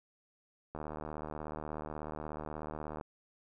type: click train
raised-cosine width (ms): 1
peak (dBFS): -27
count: 174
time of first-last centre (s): 0.75-3.011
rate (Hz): 76.5
effects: none